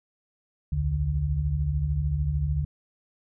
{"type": "tone cluster", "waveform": "sine", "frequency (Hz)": [62.1, 75.5, 146.4], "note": ["B1", "D2", "D3"], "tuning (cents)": [10, 48, -5], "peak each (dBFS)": [-31, -26, -27], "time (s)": [0.72, 2.65], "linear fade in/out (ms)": 5, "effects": []}